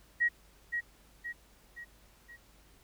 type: tone with echo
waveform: sine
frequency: 1900 Hz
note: A#6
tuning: 33 cents sharp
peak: -24 dBFS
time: 0.2-0.29 s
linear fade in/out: 20 ms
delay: 520 ms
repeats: 4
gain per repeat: -6 dB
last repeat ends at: 2.37 s
effects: added 50 Hz sine -63 dBFS peak until 2.83 s + pink hiss -63 dBFS RMS until 2.83 s